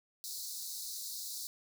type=high-pass noise; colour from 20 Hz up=pink; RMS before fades=-42 dBFS; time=0.24-1.47 s; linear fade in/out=0 ms; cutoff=3900 Hz; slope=96 dB/octave; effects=none